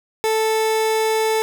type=tone; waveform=30% pulse; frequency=440 Hz; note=A4; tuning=in tune; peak=-14 dBFS; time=0.24-1.42 s; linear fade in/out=0 ms; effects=none